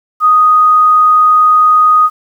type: tone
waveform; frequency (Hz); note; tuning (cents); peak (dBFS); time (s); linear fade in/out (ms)
sine; 1244.5; D#6; 0; -4; 0.2-2.1; 50
effects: 7-bit